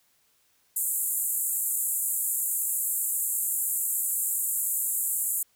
white band-pass noise, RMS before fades -28 dBFS, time 0.76-5.43 s, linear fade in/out 5 ms, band 7200 to 15000 Hz, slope 96 dB/octave, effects white hiss -67 dBFS RMS until 5.55 s

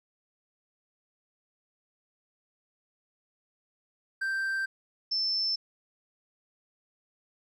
triangle / sine tone pair in turn, 1568 / 5302 Hz, G6 / E8, 0 / +9 cents, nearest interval octave + major sixth, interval 2109 cents, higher second, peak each -26 dBFS, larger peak neither, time 4.21-4.66 / 5.11-5.56 s, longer neither, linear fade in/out 10 ms, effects none

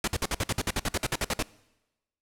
pink noise bursts, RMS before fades -27 dBFS, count 16, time 0.04-1.426 s, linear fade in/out 2 ms, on 36 ms, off 54 ms, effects noise-tail reverb RT60 1.0 s tail -22 dB re dry + low-pass 11000 Hz 12 dB/octave

